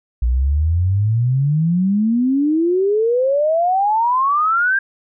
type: exponential sweep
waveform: sine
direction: up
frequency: 57.7 to 1615 Hz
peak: -13 dBFS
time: 0.22-4.79 s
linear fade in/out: 5 ms
effects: none